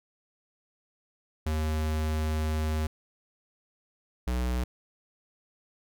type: tone pair in turn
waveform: square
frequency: 77.78 / 61.73 Hz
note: D#2 / B1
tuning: 0 / 0 cents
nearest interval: major third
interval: 400 cents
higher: first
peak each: -27 dBFS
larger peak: neither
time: 1.46-2.87 / 4.27-4.64 s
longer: first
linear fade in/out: 5 ms
effects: none